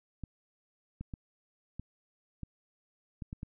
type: clicks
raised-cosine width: 5 ms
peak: -27 dBFS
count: 8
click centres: 0.237 / 1.01 / 1.138 / 1.796 / 2.433 / 3.222 / 3.329 / 3.431 s
effects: none